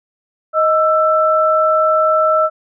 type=tone pair together; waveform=sine; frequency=626.7 / 1328 Hz; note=D#5 / E6; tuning=+12 / +12 cents; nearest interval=octave + minor second; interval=1300 cents; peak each=-13 dBFS; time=0.53-2.5 s; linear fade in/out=50 ms; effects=none